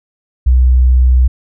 sine tone, 63 Hz, B1, 35 cents sharp, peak -5 dBFS, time 0.46-1.28 s, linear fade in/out 10 ms, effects none

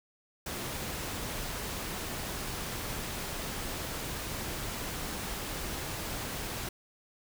pink noise, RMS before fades -37 dBFS, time 0.46-6.69 s, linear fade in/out 5 ms, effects none

